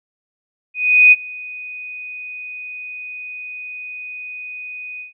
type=tone with ADSR envelope; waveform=sine; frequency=2489 Hz; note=D#7; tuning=in tune; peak=-4 dBFS; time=0.74-5.13 s; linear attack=380 ms; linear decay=32 ms; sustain=-24 dB; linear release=130 ms; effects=none